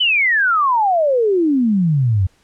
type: exponential sweep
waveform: sine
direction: down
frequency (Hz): 3081 to 89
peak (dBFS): -12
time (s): 0-2.27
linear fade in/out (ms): 10
effects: pink hiss -57 dBFS RMS until 2.43 s + low-pass 9000 Hz 12 dB/octave